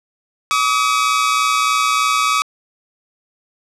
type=tone pair together; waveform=sawtooth; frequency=1146 / 1269.2 Hz; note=D6 / D#6; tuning=-43 / +34 cents; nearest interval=major second; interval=177 cents; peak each=-13 dBFS; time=0.51-2.42 s; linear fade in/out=0 ms; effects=low-pass 9000 Hz 12 dB/octave